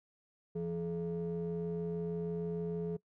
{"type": "ring-modulated tone", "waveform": "triangle", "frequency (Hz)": 127.4, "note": "C3", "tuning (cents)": -46, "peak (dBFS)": -29, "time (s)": [0.55, 2.97], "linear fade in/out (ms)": 10, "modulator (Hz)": 298, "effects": ["noise-tail reverb RT60 0.1 s tail -21 dB re dry"]}